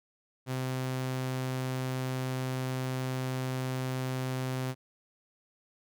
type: tone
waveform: sawtooth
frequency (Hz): 129.5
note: C3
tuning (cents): -17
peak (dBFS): -27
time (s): 0.46-4.75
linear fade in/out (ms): 50
effects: none